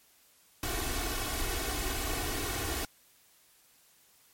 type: noise with comb filter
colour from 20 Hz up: pink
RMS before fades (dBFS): -33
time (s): 0.63-2.85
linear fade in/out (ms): 2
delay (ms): 2.7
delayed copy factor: +0.75
effects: white hiss -63 dBFS RMS until 4.33 s + MP3 64 kbps